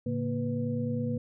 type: tone cluster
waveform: sine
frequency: 111.4 / 140.9 / 234.7 / 495.7 Hz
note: A2 / C#3 / A#3 / B4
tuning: +22 / +29 / +12 / +6 cents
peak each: -34 / -35 / -31 / -36 dBFS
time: 0.06-1.18 s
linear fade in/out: 5 ms
effects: none